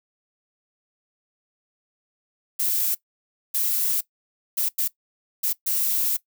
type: noise bursts at uneven times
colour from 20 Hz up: violet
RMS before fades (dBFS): -23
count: 6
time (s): 2.59-2.95 / 3.54-4.01 / 4.57-4.69 / 4.78-4.88 / 5.43-5.53 / 5.66-6.17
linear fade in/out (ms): 10
effects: noise-tail reverb RT60 0.1 s tail -19 dB re dry